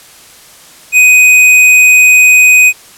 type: tone with tanh clipping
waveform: sine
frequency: 2500 Hz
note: D#7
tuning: 8 cents sharp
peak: -3 dBFS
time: 0.92-2.73 s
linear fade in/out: 50 ms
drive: 17 dB
effects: white hiss -37 dBFS RMS until 2.97 s + low-pass 12000 Hz 12 dB/octave